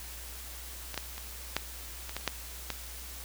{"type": "clicks", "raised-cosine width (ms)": 0.2, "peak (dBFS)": [-20, -14, -23, -10, -22, -16, -30, -10, -15], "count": 9, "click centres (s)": [0.943, 0.977, 1.18, 1.566, 2.094, 2.166, 2.211, 2.277, 2.703], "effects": ["added 60 Hz sine -45 dBFS peak until 3.24 s", "white hiss -45 dBFS RMS until 3.24 s"]}